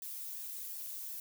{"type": "noise with flanger", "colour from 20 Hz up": "violet", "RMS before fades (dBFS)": -43, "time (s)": [0.02, 1.2], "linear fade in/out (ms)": 2, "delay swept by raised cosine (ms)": [1.1, 2.4], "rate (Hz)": 2.7, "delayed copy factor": 0.55, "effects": []}